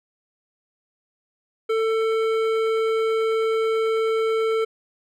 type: tone with hard clipping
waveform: triangle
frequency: 445.4 Hz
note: A4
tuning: 21 cents sharp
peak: -21 dBFS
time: 1.69-4.65 s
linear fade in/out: 10 ms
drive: 16 dB
effects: none